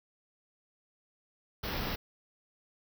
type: band-stop noise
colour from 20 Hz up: pink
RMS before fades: -35 dBFS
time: 1.63-1.96 s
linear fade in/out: 10 ms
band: 5600 to 13000 Hz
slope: 96 dB/octave
effects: none